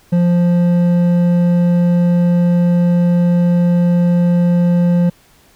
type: tone with hard clipping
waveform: triangle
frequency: 174.61 Hz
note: F3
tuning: in tune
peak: -11 dBFS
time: 0.12-5.1 s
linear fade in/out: 10 ms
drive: 10 dB
effects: pink hiss -50 dBFS RMS until 5.55 s